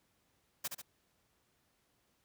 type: noise with echo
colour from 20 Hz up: white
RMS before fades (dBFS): -37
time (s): 0.64-0.68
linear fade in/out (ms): 10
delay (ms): 70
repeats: 2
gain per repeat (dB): -5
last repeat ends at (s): 0.82
effects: pink hiss -75 dBFS RMS until 2.24 s + high-pass 60 Hz 12 dB/octave